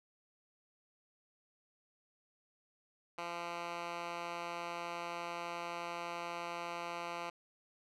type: tone with band-pass filter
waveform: 10% pulse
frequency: 171.7 Hz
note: F3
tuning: 29 cents flat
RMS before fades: -42 dBFS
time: 3.18-7.3 s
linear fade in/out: 5 ms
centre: 1600 Hz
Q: 0.79
effects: none